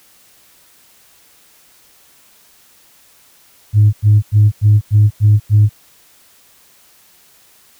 sine tone bursts, 105 Hz, G#2, 19 cents sharp, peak -4 dBFS, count 7, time 3.73-5.694 s, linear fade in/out 50 ms, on 200 ms, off 94 ms, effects tanh soft clip ceiling -2 dBFS + white hiss -49 dBFS RMS until 7.79 s

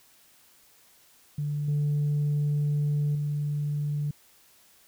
sine tone with level steps, 146.83 Hz, D3, in tune, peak -26 / -21 / -25 dBFS, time 1.38-4.11 s, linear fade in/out 5 ms, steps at 1.68 / 3.15 s, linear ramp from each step 2 ms, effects tanh soft clip ceiling -21 dBFS + white hiss -59 dBFS RMS until 4.87 s

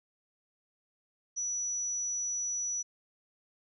sine tone, 5900 Hz, F#8, 6 cents flat, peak -31 dBFS, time 1.36-2.83 s, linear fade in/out 20 ms, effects none

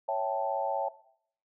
sine chord, A dominant seventh, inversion first, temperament equal, 554.4 / 659.3 / 784 / 880 Hz, C#5 / E5 / G5 / A5, 0 / 0 / 0 / 0 cents, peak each -33 dBFS, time 0.08-0.89 s, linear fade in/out 10 ms, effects noise-tail reverb RT60 0.6 s tail -17 dB re dry

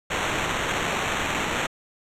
blue noise with sample-and-hold, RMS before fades -26 dBFS, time 0.1-1.67 s, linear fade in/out 10 ms, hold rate 4900 Hz, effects low-pass 8000 Hz 12 dB/octave

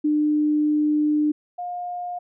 sine tone pair in turn, 300.4 / 711.2 Hz, D4 / F5, +39 / +31 cents, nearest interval octave + minor third, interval 1492 cents, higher second, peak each -17 / -27 dBFS, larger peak first, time 0.04-1.32 / 1.58-2.19 s, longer first, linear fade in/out 10 ms, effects none

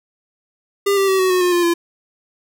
square tone with pitch steps, 400.1 / 391.2 / 382.5 / 374 / 365.6 / 357.5 / 349.5 / 341.7 Hz, G4 / G4 / G4 / F#4 / F#4 / F4 / F4 / F4, +35 / -4 / -42 / +19 / -21 / +41 / +1 / -38 cents, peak -14 dBFS, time 0.86-1.74 s, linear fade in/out 10 ms, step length 110 ms, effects none

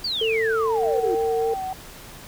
sine exponential sweep, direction down, 4807 to 330.2 Hz, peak -23 dBFS, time 0.04-1.15 s, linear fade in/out 5 ms
sine tone with pitch glide, 446.4 to 455.8 Hz, A4 to A#4, +25 to -39 cents, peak -20 dBFS, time 0.21-1.54 s, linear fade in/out 5 ms, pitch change +36 cents, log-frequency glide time 0.67-0.94 s
sine tone with vibrato, 766 Hz, G5, 40 cents flat, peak -26 dBFS, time 0.83-1.73 s, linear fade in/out 2 ms, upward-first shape sine, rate 3.3 Hz, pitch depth 37 cents each way
effects tanh soft clip ceiling -10 dBFS + pink hiss -42 dBFS RMS until 2.27 s

